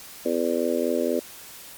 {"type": "harmonic tone", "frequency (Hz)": 84.1, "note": "E2", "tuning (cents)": 35, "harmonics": [3, 4, 5, 6, 7], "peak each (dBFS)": [-28, -28, -28, -28, -28], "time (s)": [0.25, 1.2], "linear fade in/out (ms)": 10, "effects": ["white hiss -43 dBFS RMS until 1.77 s", "Opus 48 kbps"]}